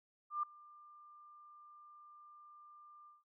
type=tone with ADSR envelope; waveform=sine; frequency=1194 Hz; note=D6; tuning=28 cents sharp; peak=-32 dBFS; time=0.3-3.24 s; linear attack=130 ms; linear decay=5 ms; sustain=-24 dB; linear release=170 ms; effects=none